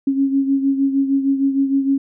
sine beating tone pair, 272.6 / 279.1 Hz, C#4 / C#4, -29 / +12 cents, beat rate 6.5 Hz, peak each -15 / -22 dBFS, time 0.07-1.98 s, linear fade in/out 5 ms, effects none

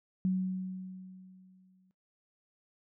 sine tone with exponential decay, 186.3 Hz, F#3, 12 cents sharp, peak -25 dBFS, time 0.25-1.91 s, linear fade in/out 0 ms, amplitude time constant 360 ms, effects noise-tail reverb RT60 0.2 s tail -25 dB re dry

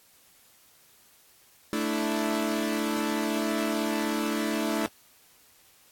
sawtooth chord, A suspended fourth, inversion none, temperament equal, 220 / 293.7 / 329.6 Hz, A3 / D4 / E4, 0 / 0 / 0 cents, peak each -26 / -27 / -27 dBFS, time 1.73-4.86 s, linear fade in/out 0 ms, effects white hiss -59 dBFS RMS until 5.91 s + AAC 64 kbps

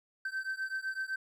triangle beating tone pair, 1545 / 1552.9 Hz, G6 / G6, -26 / -17 cents, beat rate 7.9 Hz, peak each -35 / -36 dBFS, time 0.25-1.16 s, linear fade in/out 5 ms, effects none

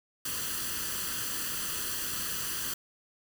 white noise with comb filter, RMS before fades -34 dBFS, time 0.25-2.74 s, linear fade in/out 5 ms, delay 0.66 ms, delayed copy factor +0.7, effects none

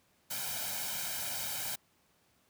white noise with comb filter, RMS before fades -37 dBFS, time 0.3-1.76 s, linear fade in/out 10 ms, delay 1.3 ms, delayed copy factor +0.75, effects pink hiss -70 dBFS RMS until 2.49 s + high-pass 80 Hz 12 dB/octave

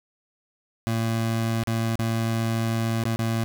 25% pulse tone with dropouts, 113.6 Hz, A#2, 44 cents flat, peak -19 dBFS, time 0.87-3.44 s, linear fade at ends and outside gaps 0 ms, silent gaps 1.636-1.673 / 1.955-1.992 / 3.037-3.054 / 3.16-3.191 s, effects 9-bit

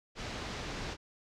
pink low-pass noise, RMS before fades -40 dBFS, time 0.15-0.97 s, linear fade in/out 50 ms, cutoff 5900 Hz, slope 24 dB/octave, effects none

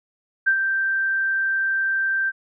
sine tone with ADSR envelope, 1568 Hz, G6, in tune, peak -13 dBFS, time 0.46-2.32 s, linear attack 18 ms, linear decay 74 ms, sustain -6 dB, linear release 37 ms, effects none

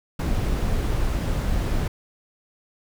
brown noise, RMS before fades -23 dBFS, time 0.19-1.88 s, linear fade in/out 5 ms, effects none

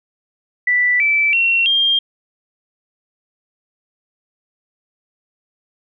sine tone with pitch steps, 1973 / 2319 / 2727 / 3205 Hz, B6 / D7 / F7 / G7, -2 / -22 / -42 / +38 cents, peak -12 dBFS, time 0.67-1.99 s, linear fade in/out 5 ms, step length 330 ms, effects none

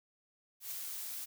blue noise with ADSR envelope, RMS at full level -40 dBFS, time 0.6-1.26 s, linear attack 110 ms, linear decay 13 ms, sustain -2 dB, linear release 22 ms, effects none

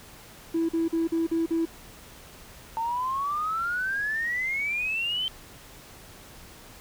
triangle tone bursts, 329.5 Hz, E4, 1 cent flat, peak -19 dBFS, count 6, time 0.54-1.655 s, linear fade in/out 10 ms, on 150 ms, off 43 ms
sine exponential sweep, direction up, 892 to 3117 Hz, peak -25 dBFS, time 2.77-5.28 s, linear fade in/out 0 ms
effects tanh soft clip ceiling -19 dBFS + pink hiss -48 dBFS RMS until 6.8 s

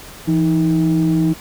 sine tone pair together, 167.2 / 315.6 Hz, E3 / D#4, +25 / +25 cents, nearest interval major seventh, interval 1100 cents, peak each -14 dBFS, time 0.27-1.34 s, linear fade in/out 20 ms, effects tanh soft clip ceiling -8 dBFS + pink hiss -37 dBFS RMS until 1.4 s

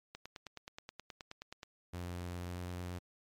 click train, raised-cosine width 0.2 ms, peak -28 dBFS, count 15, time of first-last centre 0.15-1.631 s, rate 9.45 Hz
sawtooth tone with pitch glide, 88.3 to 89.12 Hz, F2 to F2, +20 to +36 cents, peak -36 dBFS, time 1.93-2.99 s, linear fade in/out 10 ms, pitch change +16 cents, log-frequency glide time 2.39-2.61 s
effects MP3 96 kbps

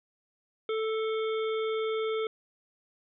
harmonic tone with a mistuned harmonic, 440 Hz, A4, in tune, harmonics 1 / 3 / 5 / 7 / 8, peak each -28 / -38 / -42 / -45 / -46 dBFS, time 0.69-2.27 s, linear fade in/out 2 ms, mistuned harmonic 7, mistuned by +57 cents, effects none

